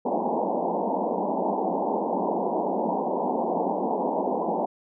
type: band-pass noise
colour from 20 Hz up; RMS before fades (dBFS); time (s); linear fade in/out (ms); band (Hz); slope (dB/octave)
white; -26; 0.05-4.66; 10; 180 to 950; 96
effects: none

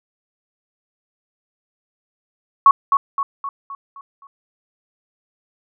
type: tone with echo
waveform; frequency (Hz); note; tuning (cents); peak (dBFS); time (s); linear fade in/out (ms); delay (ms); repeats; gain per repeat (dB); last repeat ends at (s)
sine; 1108.7; C#6; 0; -5; 2.66-2.71; 2; 260; 6; -6; 4.27
effects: none

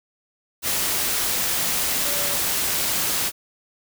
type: tone in noise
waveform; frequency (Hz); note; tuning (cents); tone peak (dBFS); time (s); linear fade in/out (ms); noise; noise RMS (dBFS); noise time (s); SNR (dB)
sine; 573; D5; -43; -33; 2.03-2.39; 50; white; -23; 0.62-3.32; -13
effects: none

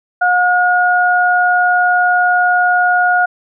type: tone pair together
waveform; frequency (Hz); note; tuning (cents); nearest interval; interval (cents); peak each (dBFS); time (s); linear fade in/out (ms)
sine; 720 / 1440; F#5 / F#6; -47 / -47; octave; 1200; -12; 0.21-3.26; 10
effects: none

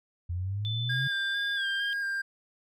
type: exponential sweep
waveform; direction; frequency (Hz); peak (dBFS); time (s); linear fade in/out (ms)
sine; up; 84.9 to 138.59; -29; 0.29-1.08; 10
type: tone with pitch glide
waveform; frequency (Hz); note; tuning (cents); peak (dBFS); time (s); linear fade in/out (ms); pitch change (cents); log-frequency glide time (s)
sine; 3520 to 3172; A7 to G7; 0 to +20; -33; 0.65-1.93; 0; -180; 1.55-1.67
type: tone with vibrato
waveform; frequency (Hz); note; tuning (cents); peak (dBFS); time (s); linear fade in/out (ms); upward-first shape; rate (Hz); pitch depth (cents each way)
triangle; 1609; G6; +45; -27; 0.89-2.22; 10; square; 2.2; 17
effects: none

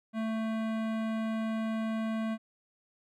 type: tone with hard clipping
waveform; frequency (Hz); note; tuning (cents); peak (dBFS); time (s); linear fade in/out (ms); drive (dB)
sine; 221.9; A3; +15; -32; 0.13-2.38; 50; 18
effects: none

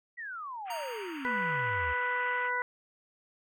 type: exponential sweep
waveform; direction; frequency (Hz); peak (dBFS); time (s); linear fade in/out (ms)
sine; down; 1975.5 to 69.9; -37; 0.17-1.94; 20
type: band-pass noise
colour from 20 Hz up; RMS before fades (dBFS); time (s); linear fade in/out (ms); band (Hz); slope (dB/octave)
pink; -45; 0.65-2.51; 50; 1100 to 3100; 96
type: tone with exponential decay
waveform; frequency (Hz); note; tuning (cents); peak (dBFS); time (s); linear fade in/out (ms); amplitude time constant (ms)
square; 932.3; A#5; 0; -35; 0.7-1.95; 5; 270
type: harmonic tone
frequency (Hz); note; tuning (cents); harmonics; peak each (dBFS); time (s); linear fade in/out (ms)
493.9; B4; 0; 1 / 2 / 3 / 4; -39 / -33 / -33 / -34; 1.25-2.62; 0
effects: none

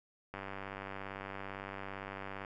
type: click train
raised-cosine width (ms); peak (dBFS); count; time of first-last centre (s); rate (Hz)
0.5; -27; 207; 0.34-2.448; 97.7
effects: none

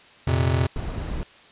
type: chord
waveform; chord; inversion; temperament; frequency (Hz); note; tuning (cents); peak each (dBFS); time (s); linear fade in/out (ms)
square; F suspended fourth; none; just; 87.31 / 116.41 / 130.96; F2 / Bb2 / C3; 0 / -2 / +2; -23 / -26 / -24; 0.27-0.67; 5
type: noise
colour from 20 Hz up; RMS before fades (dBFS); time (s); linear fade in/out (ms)
brown; -29; 0.76-1.23; 0
effects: white hiss -50 dBFS RMS until 1.51 s + resampled to 8000 Hz

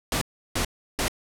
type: noise bursts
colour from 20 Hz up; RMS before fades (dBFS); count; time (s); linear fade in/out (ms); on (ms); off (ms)
pink; -25; 3; 0.12-1.082; 2; 94; 340
effects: low-pass 12000 Hz 12 dB/octave

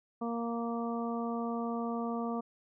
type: harmonic tone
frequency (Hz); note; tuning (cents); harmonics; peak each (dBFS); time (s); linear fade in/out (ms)
233.1; A#3; 0; 1 / 2 / 3 / 4 / 5; -34 / -39 / -40 / -45 / -42; 0.21-2.41; 10
effects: none

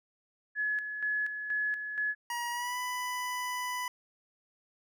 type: tone with tremolo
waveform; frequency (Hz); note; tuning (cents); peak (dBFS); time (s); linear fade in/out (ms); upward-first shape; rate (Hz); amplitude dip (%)
sine; 1700; G#6; +40; -28; 0.55-2.15; 50; square; 2.1; 55
type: tone with pitch glide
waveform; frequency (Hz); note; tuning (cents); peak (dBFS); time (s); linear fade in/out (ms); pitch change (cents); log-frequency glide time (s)
25% pulse; 954 to 993.9; A#5 to B5; +40 to +11; -29; 2.3-3.88; 2; +71; 2.51-2.78
effects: none

